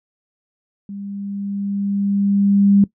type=tone with level ramp; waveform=sine; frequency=200 Hz; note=G3; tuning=35 cents sharp; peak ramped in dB=-28 to -8 dBFS; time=0.89-2.84 s; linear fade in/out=2 ms; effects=noise-tail reverb RT60 0.1 s tail -19 dB re dry